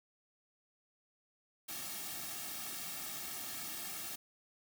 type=noise with comb filter; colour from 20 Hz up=white; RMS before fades=-43 dBFS; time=1.68-4.16 s; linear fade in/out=10 ms; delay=2 ms; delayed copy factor=-0.8; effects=none